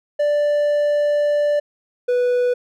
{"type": "tone pair in turn", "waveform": "triangle", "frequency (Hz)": [587.3, 492.4], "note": ["D5", "B4"], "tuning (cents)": [0, -5], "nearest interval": "minor third", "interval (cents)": 305, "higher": "first", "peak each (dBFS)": -13, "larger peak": "neither", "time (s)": [[0.19, 1.6], [2.08, 2.54]], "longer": "first", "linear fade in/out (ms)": 10, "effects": []}